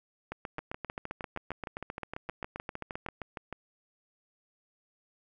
two click trains, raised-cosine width 0.5 ms, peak -21 / -22 dBFS, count 22 / 20, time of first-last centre 0.32-3.087 / 0.59-3.527 s, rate 7.59 / 6.47 Hz, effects none

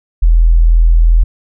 sine tone, 41.37 Hz, E1, 7 cents sharp, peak -4 dBFS, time 0.22-1.24 s, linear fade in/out 10 ms, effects none

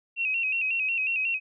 sine tone with vibrato, 2629 Hz, E7, 5 cents flat, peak -24 dBFS, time 0.16-1.4 s, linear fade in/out 50 ms, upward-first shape square, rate 5.5 Hz, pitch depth 63 cents each way, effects none

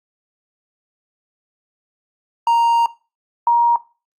triangle / sine tone pair in turn, 932.3 / 943.7 Hz, A#5 / A#5, 0 / +21 cents, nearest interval unison, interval 21 cents, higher second, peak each -10 dBFS, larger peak neither, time 2.47-2.86 / 3.47-3.76 s, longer first, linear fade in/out 2 ms, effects noise-tail reverb RT60 0.3 s tail -18 dB re dry + Opus 48 kbps

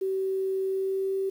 sine tone with pitch glide, 382.8 to 386.4 Hz, G4 to G4, -41 to -25 cents, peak -25 dBFS, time 0.01-1.3 s, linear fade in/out 10 ms, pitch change +16 cents, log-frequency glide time 0.64-1.16 s, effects 9-bit

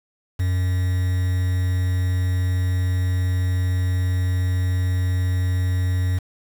triangle tone with quantisation, 91.3 Hz, F#2, 23 cents flat, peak -16 dBFS, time 0.39-6.19 s, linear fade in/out 10 ms, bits 6, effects none

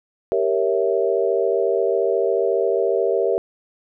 sine chord, G diminished seventh, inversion none, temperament equal, 392 / 466.2 / 554.4 / 659.3 Hz, G4 / Bb4 / Db5 / Fb5, 0 / 0 / 0 / 0 cents, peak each -21 / -21 / -24 / -24 dBFS, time 0.32-3.38 s, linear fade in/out 0 ms, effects none

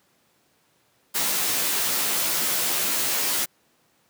white noise with comb filter, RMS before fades -24 dBFS, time 1.14-3.46 s, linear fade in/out 20 ms, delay 14 ms, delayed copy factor +0.95, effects pink hiss -64 dBFS RMS until 4.09 s + high-pass 150 Hz 12 dB/octave

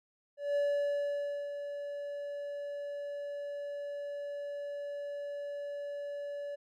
triangle tone with ADSR envelope, 574 Hz, D5, 40 cents flat, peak -25 dBFS, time 0.37-6.56 s, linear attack 190 ms, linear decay 930 ms, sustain -10 dB, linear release 16 ms, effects none

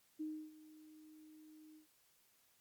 sine tone with ADSR envelope, 309.8 Hz, D#4, 7 cents flat, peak -39 dBFS, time 0.19-1.87 s, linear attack 19 ms, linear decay 300 ms, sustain -18 dB, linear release 110 ms, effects white hiss -73 dBFS RMS until 2.6 s + Opus 48 kbps

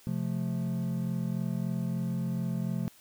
triangle chord, F major, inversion second, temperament equal with one note detuned, 130.81 / 174.61 / 217.7 Hz, C3 / F3 / A3, 0 / 0 / -18 cents, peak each -32 / -30 / -33 dBFS, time 0.07-2.88 s, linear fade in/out 0 ms, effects white hiss -58 dBFS RMS until 3 s

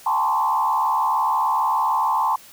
sine tone with frequency modulation, 961 Hz, B5, 48 cents flat, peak -17 dBFS, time 0.06-2.36 s, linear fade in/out 5 ms, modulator 73.3 Hz, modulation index 1.9, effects white hiss -46 dBFS RMS until 2.52 s

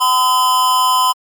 square tone with amplitude modulation, 1017 Hz, C6, 50 cents flat, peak -9 dBFS, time 0-1.13 s, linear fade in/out 20 ms, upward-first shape sine, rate 258 Hz, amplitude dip 60%, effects Opus 48 kbps

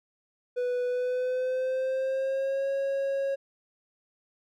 triangle tone with pitch glide, 493.9 to 548 Hz, B4 to C#5, 0 to -20 cents, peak -24 dBFS, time 0.56-3.36 s, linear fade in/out 20 ms, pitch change +180 cents, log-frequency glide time 0.86-2.69 s, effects none

